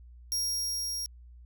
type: tone with level ramp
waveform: sawtooth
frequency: 5600 Hz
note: F8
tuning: 4 cents sharp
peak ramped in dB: -25 to -30 dBFS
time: 0.32-1.06 s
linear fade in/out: 0 ms
effects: added 60 Hz sine -48 dBFS peak until 1.45 s